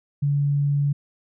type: tone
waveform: sine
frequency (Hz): 143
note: D3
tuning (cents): -46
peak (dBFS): -18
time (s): 0.22-0.93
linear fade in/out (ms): 10
effects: none